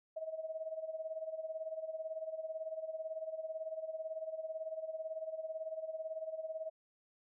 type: tone with tremolo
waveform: sine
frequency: 638 Hz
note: D#5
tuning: 43 cents sharp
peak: -36 dBFS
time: 0.16-6.7 s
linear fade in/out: 10 ms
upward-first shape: sine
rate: 18 Hz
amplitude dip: 75%
effects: none